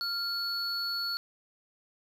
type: tone pair together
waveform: triangle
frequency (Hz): 1389 / 4410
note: F6 / C#8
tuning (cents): -10 / -10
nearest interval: octave + minor sixth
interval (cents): 2000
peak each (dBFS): -35 / -30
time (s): 0.01-1.17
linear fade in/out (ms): 0
effects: none